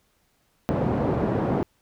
pink band-pass noise, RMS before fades -24 dBFS, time 0.69-1.63 s, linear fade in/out 0 ms, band 120 to 630 Hz, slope 12 dB/octave, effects pink hiss -67 dBFS RMS until 1.81 s

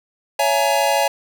square chord, A# half-diminished seventh, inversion first, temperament just, 559.4 / 671.3 / 839.1 / 932.3 Hz, C#5 / E5 / G#5 / A#5, +16 / +31 / +18 / 0 cents, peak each -21 / -22 / -20 / -26 dBFS, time 0.39-1.08 s, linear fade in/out 5 ms, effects none

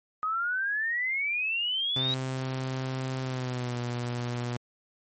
sine exponential sweep, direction up, 1244.5 to 3859 Hz, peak -26 dBFS, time 0.23-2.14 s, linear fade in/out 0 ms
sawtooth tone with pitch glide, 130.81 to 121.35 Hz, C3 to B2, 0 to -30 cents, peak -26 dBFS, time 1.96-4.57 s, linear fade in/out 5 ms, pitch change -130 cents, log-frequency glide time 3.22-3.78 s
effects MP3 32 kbps

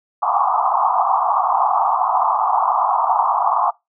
pink band-pass noise, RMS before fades -17 dBFS, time 0.22-3.71 s, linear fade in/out 10 ms, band 710 to 1200 Hz, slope 96 dB/octave, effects noise-tail reverb RT60 0.2 s tail -24 dB re dry

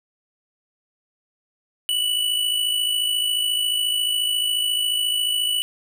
square tone with amplitude modulation, 2960 Hz, F#7, in tune, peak -18 dBFS, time 1.89-5.62 s, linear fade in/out 0 ms, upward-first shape sine, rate 54.2 Hz, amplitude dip 50%, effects none

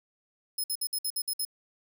5% pulse tone bursts, 5150 Hz, E8, 41 cents flat, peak -23 dBFS, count 8, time 0.58-1.451 s, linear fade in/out 5 ms, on 59 ms, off 57 ms, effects none

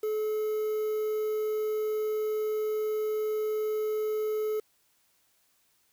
triangle tone with quantisation, 429.8 Hz, A4, 41 cents flat, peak -25 dBFS, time 0.03-4.6 s, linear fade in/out 5 ms, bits 8, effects white hiss -69 dBFS RMS until 5.92 s

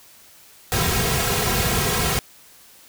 pink noise with comb filter, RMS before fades -21 dBFS, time 0.72-2.19 s, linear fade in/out 0 ms, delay 3.4 ms, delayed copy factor -0.95, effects white hiss -49 dBFS RMS until 2.88 s

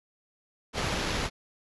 pink noise with sample-and-hold, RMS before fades -30 dBFS, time 0.73-1.3 s, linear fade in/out 50 ms, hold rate 8820 Hz, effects resampled to 24000 Hz

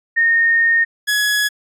sine / sawtooth tone pair in turn, 1841 / 1684.1 Hz, A#6 / G#6, -22 / +24 cents, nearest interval major second, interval 154 cents, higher first, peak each -11 dBFS, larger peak neither, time 0.16-0.85 / 1.07-1.49 s, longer first, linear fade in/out 20 ms, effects resampled to 32000 Hz

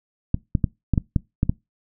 clicks, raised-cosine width 5 ms, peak -6 dBFS, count 8, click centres 0.344 / 0.552 / 0.642 / 0.937 / 0.978 / 1.162 / 1.431 / 1.495 s, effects noise-tail reverb RT60 0.2 s tail -22 dB re dry

